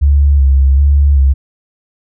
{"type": "tone with vibrato", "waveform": "sine", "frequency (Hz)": 69.4, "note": "C#2", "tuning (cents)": 3, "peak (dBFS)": -5, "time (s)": [0.01, 1.34], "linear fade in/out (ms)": 20, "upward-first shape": "square", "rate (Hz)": 1.3, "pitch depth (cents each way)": 42, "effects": []}